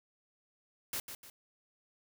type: noise with echo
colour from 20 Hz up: white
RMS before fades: -37 dBFS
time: 0.93-1 s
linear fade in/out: 2 ms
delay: 150 ms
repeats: 2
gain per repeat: -8 dB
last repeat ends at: 1.3 s
effects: none